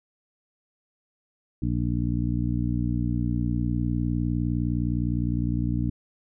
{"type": "harmonic tone", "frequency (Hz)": 59.7, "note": "A#1", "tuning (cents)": 42, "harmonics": [1, 2, 3, 4, 5], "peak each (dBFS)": [-29, -27, -31, -30, -31], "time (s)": [1.62, 5.9], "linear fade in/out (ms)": 5, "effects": []}